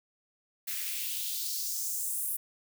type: noise with high-pass filter sweep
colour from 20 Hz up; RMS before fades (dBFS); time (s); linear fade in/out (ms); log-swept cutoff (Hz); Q
blue; -34; 0.67-2.37; 10; 1800 to 11000; 2.3
effects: none